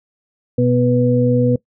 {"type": "harmonic tone", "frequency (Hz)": 123.1, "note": "B2", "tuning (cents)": -5, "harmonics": [1, 2, 4], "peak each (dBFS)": [-16, -16, -16], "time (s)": [0.58, 1.56], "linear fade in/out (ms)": 5, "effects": ["noise-tail reverb RT60 0.1 s tail -21 dB re dry"]}